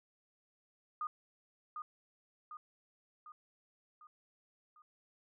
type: tone with echo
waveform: sine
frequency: 1225 Hz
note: D#6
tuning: 27 cents flat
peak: -35 dBFS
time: 1.01-1.07 s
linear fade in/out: 2 ms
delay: 750 ms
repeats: 5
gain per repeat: -5 dB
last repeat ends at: 4.82 s
effects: none